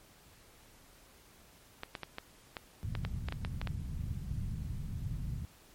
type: clicks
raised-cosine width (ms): 0.3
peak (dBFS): -22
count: 12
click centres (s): 1.834 / 1.952 / 2.033 / 2.184 / 2.568 / 2.952 / 3.05 / 3.286 / 3.324 / 3.449 / 3.615 / 3.673
type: low-pass noise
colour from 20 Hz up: white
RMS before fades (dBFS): -38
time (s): 2.83-5.45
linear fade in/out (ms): 0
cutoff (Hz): 150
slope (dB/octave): 24
effects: pink hiss -60 dBFS RMS until 5.74 s + MP3 64 kbps